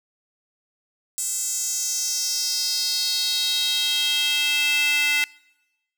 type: tone with high-pass filter sweep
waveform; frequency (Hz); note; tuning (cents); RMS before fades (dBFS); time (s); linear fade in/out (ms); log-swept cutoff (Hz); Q
square; 292.8; D4; -5; -23; 1.18-5.24; 0; 7800 to 2300; 4.3
effects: noise-tail reverb RT60 1.0 s tail -24 dB re dry